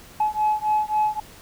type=beating tone pair; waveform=sine; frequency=851 / 854.7 Hz; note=G#5 / G#5; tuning=+42 / +49 cents; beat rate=3.7 Hz; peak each=-21 dBFS; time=0.2-1.2 s; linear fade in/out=5 ms; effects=tanh soft clip ceiling -14 dBFS + pink hiss -46 dBFS RMS until 1.41 s